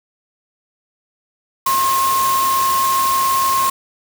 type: tone in noise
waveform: sine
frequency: 1070 Hz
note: C6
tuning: 38 cents sharp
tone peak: -14 dBFS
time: 1.66-3.7 s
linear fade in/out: 5 ms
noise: white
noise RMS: -23 dBFS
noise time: 1.66-3.7 s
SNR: +6 dB
effects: none